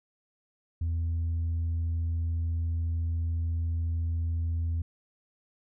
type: tone with tanh clipping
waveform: sine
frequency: 83 Hz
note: E2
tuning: 12 cents sharp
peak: -27 dBFS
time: 0.81-4.82 s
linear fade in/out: 5 ms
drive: 1 dB
effects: none